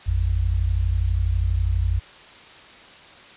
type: tone pair together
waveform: sine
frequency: 55.06 / 87.3 Hz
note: A1 / F2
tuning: +2 / 0 cents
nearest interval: minor sixth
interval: 798 cents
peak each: -21 dBFS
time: 0.06-2 s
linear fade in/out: 20 ms
effects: white hiss -45 dBFS RMS until 3.36 s + resampled to 8000 Hz